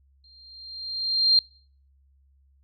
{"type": "tone with exponential growth", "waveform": "sine", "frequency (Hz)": 4186, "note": "C8", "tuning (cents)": 0, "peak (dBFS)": -13, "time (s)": [0.24, 1.39], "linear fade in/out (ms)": 2, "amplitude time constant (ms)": 250, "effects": ["noise-tail reverb RT60 0.5 s tail -25 dB re dry", "added 68 Hz sine -58 dBFS peak until 2.63 s"]}